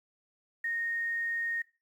sine tone with quantisation, 1854 Hz, A#6, 10 cents flat, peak -30 dBFS, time 0.64-1.62 s, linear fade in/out 5 ms, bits 10, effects noise-tail reverb RT60 0.3 s tail -19 dB re dry

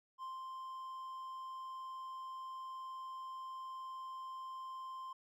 triangle tone with ADSR envelope, 1046.5 Hz, C6, in tune, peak -40 dBFS, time 0.18-5.13 s, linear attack 48 ms, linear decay 170 ms, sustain -2 dB, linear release 5 ms, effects none

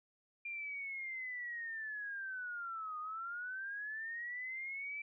sine linear two-way sweep, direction down then up, 2397 to 1225 to 2332 Hz, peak -40 dBFS, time 0.45-5.02 s, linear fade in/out 5 ms, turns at 2.99 s, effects none

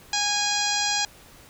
harmonic tone, 823 Hz, G#5, 16 cents flat, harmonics 1 / 2 / 3 / 4 / 5 / 6 / 7 / 8 / 9, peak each -29 / -31 / -32 / -31 / -30 / -30 / -31 / -32 / -33 dBFS, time 0.13-1.05 s, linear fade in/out 2 ms, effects pink hiss -50 dBFS RMS until 1.49 s

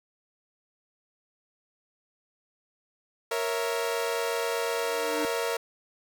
sawtooth chord, A# diminished, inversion none, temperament equal, 466.2 / 554.4 / 659.3 Hz, A#4 / C#5 / E5, 0 / 0 / 0 cents, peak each -25 / -30 / -30 dBFS, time 3.31-5.57 s, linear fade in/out 5 ms
square tone with exponential growth, 302.5 Hz, D#4, 49 cents flat, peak -29 dBFS, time 4.65-5.25 s, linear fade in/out 0 ms, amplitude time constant 130 ms
effects none

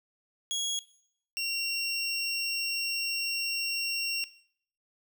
25% pulse tone pair in turn, 3322 / 2746 Hz, G#7 / F7, 0 / -30 cents, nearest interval minor third, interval 330 cents, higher first, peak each -26 dBFS, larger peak neither, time 0.51-0.79 / 1.37-4.24 s, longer second, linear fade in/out 0 ms, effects noise-tail reverb RT60 0.6 s tail -17 dB re dry

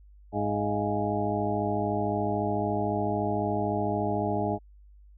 harmonic tone with a mistuned harmonic, 103.83 Hz, G#2, in tune, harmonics 1 / 2 / 3 / 4 / 6 / 7 / 8, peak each -33 / -33 / -33 / -33 / -33 / -33 / -33 dBFS, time 0.32-4.59 s, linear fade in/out 50 ms, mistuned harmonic 7, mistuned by -73 cents, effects added 50 Hz sine -50 dBFS peak until 5.17 s

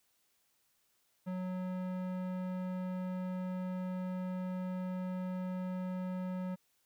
square tone with low-pass filter, 183.8 Hz, F#3, 11 cents flat, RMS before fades -38 dBFS, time 1.26-6.56 s, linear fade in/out 20 ms, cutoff 1500 Hz, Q 0.54, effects white hiss -75 dBFS RMS until 6.85 s

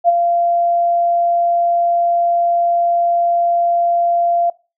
sine tone with ADSR envelope, 690 Hz, F5, 21 cents flat, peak -6 dBFS, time 0.04-4.5 s, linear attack 44 ms, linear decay 25 ms, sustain -6 dB, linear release 5 ms, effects noise-tail reverb RT60 0.3 s tail -22 dB re dry

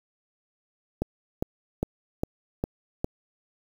click train, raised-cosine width 2 ms, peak -12 dBFS, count 6, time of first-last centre 1.02-3.044 s, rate 2.47 Hz, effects 7-bit

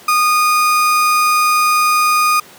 35% pulse tone, 1230 Hz, D#6, 20 cents flat, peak -9 dBFS, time 0.08-2.4 s, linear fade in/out 5 ms, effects pink hiss -40 dBFS RMS until 2.58 s + high-pass 200 Hz 12 dB/octave

